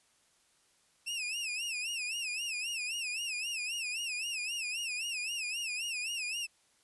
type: tone with vibrato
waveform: sawtooth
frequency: 2637 Hz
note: E7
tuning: in tune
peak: -31 dBFS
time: 1.06-6.47 s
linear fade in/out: 20 ms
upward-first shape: sine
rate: 3.8 Hz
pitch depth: 150 cents each way
effects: white hiss -69 dBFS RMS until 6.83 s + resampled to 24000 Hz